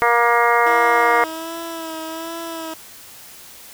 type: harmonic tone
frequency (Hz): 236.5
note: A#3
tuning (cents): +25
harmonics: 2 / 3 / 4 / 5 / 6 / 7 / 8 / 9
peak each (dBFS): -20 / -20 / -19 / -19 / -23 / -26 / -23 / -24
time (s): 0.02-1.24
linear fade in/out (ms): 0
type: tone with vibrato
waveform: 15% pulse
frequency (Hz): 326.5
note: E4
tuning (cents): -17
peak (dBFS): -21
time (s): 0.66-2.74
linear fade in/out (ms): 5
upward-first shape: sine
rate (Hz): 1.3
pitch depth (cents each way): 36
effects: white hiss -41 dBFS RMS until 3.73 s